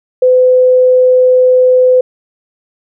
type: tone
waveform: sine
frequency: 507 Hz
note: B4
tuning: 45 cents sharp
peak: -4 dBFS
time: 0.22-2.01 s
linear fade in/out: 5 ms
effects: none